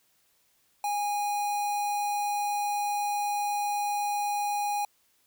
square tone with notch filter, 822 Hz, G#5, 18 cents flat, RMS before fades -29 dBFS, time 0.84-4.85 s, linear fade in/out 2 ms, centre 3200 Hz, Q 1.4, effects white hiss -68 dBFS RMS until 5.26 s

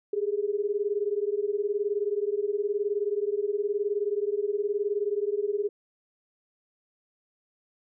sine beating tone pair, 401.4 / 420.4 Hz, G4 / G#4, +41 / +21 cents, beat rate 19 Hz, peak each -28 dBFS, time 0.13-5.69 s, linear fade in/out 5 ms, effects none

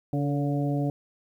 harmonic tone with a mistuned harmonic, 142.9 Hz, D3, 47 cents flat, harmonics 1 / 2 / 3 / 4 / 5, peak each -26 / -28 / -37 / -35 / -37 dBFS, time 0.13-0.9 s, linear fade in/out 2 ms, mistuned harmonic 3, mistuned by +49 cents, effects 10-bit

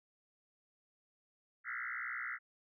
sine tone with frequency modulation, 1691 Hz, G#6, 31 cents sharp, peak -38 dBFS, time 1.64-2.39 s, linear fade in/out 50 ms, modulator 61.3 Hz, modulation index 6.1, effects none

